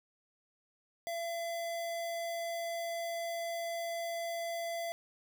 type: tone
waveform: square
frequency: 676 Hz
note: E5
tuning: 43 cents sharp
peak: -36 dBFS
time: 1.07-4.92 s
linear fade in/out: 0 ms
effects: none